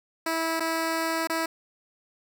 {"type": "tone with dropouts", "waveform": "10% pulse", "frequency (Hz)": 326.2, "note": "E4", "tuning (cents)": -18, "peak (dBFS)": -17, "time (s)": [0.26, 1.46], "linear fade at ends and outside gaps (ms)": 5, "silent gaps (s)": [[0.598, 0.604], [1.273, 1.297]], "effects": []}